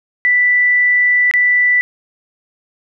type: tone with dropouts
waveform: sine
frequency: 1975.5 Hz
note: B6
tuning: in tune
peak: -9 dBFS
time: 0.25-1.81 s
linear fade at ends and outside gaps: 0 ms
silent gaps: 1.312-1.338 s
effects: none